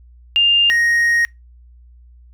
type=tone pair in turn; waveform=sine / triangle; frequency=2804 / 1871.4 Hz; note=F7 / A#6; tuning=+6 / +6 cents; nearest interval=perfect fifth; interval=700 cents; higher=first; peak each=-10 / -11 dBFS; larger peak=first; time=0.36-0.7 / 0.7-1.25 s; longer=second; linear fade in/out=0 ms; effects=noise-tail reverb RT60 0.2 s tail -25 dB re dry + added 60 Hz sine -42 dBFS peak until 2.33 s